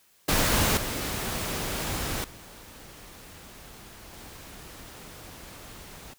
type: noise with level steps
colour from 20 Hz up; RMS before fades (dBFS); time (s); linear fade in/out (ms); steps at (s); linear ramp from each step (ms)
pink; -23 / -31 / -47 / -45; 0.28-6.14; 10; 0.77 / 2.24 / 4.13; 2
effects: white hiss -62 dBFS RMS until 6.18 s